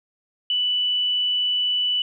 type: tone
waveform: sine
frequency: 2972 Hz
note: F#7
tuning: 7 cents sharp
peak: -19 dBFS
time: 0.5-2.02 s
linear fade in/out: 2 ms
effects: none